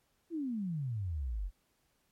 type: exponential sweep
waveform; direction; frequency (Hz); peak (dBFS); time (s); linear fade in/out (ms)
sine; down; 349.2 to 42; -33; 0.3-1.51; 50
effects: pink hiss -75 dBFS RMS until 2.11 s + MP3 64 kbps